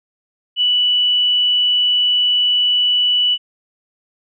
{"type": "tone", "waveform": "sine", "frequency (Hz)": 2960, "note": "F#7", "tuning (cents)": 0, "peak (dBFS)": -12, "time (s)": [0.56, 3.38], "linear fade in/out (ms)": 50, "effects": []}